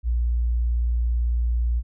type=tone; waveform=sine; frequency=59 Hz; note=A#1; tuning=22 cents sharp; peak=-19 dBFS; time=0.03-1.83 s; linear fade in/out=50 ms; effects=none